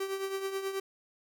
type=tone with tremolo; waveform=45% pulse; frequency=388.1 Hz; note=G4; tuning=17 cents flat; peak=-30 dBFS; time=0-0.8 s; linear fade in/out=5 ms; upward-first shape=triangle; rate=9.3 Hz; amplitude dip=65%; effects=none